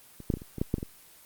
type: clicks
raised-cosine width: 3 ms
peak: -29 / -13 / -14 / -27 / -29 / -23 / -13 / -12 / -22 / -20 dBFS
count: 10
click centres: 0.203 / 0.302 / 0.339 / 0.371 / 0.419 / 0.583 / 0.615 / 0.741 / 0.783 / 0.829 s
effects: white hiss -54 dBFS RMS until 1.25 s + Opus 24 kbps